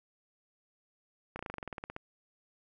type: slowing click train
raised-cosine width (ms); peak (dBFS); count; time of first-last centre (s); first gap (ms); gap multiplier
0.5; -24; 14; 1.36-1.964; 32; 1.06
effects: none